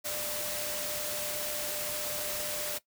sine tone in noise, 597 Hz, D5, 28 cents sharp, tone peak -40 dBFS, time 0.04-2.79 s, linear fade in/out 20 ms, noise white, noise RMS -35 dBFS, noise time 0.04-2.79 s, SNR -8 dB, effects noise-tail reverb RT60 0.1 s tail -18 dB re dry

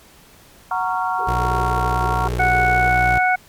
sine chord, Gb major seventh, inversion none, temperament equal with one note detuned, 740 / 932.3 / 1108.7 / 1380.9 Hz, Gb5 / Bb5 / Db6 / F6, 0 / 0 / 0 / -20 cents, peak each -23 / -23 / -25 / -26 dBFS, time 0.71-2.28 s, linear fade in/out 2 ms
pink band-pass noise, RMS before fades -33 dBFS, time 1.18-2.9 s, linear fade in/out 20 ms, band 380 to 470 Hz, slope 96 dB/octave
25% pulse tone with vibrato, 61 Hz, B1, 21 cents flat, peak -17 dBFS, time 1.27-3.19 s, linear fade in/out 10 ms, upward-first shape sine, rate 19 Hz, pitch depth 16 cents each way
harmonic tone, 737 Hz, F#5, 7 cents flat, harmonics 1 / 2 / 3, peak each -16 / -19 / -21 dBFS, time 2.39-3.36 s, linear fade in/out 10 ms
effects pink hiss -48 dBFS RMS until 3.48 s + MP3 96 kbps

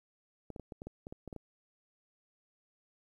clicks, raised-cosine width 2 ms, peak -30 dBFS, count 11, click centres 0.503 / 0.562 / 0.597 / 0.722 / 0.819 / 0.87 / 1.069 / 1.125 / 1.277 / 1.328 / 1.363 s, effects 11-bit

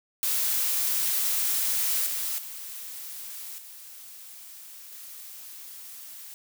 blue noise with level steps, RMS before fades -26 / -30 / -39 / -45 / -43 dBFS, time 0.23-6.34 s, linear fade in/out 0 ms, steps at 2.06 / 2.38 / 3.58 / 4.92 s, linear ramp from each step 5 ms, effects none

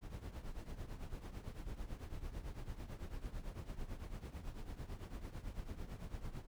brown noise with tremolo, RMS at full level -43 dBFS, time 0.01-6.47 s, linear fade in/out 50 ms, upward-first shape triangle, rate 9 Hz, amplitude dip 80%, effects none

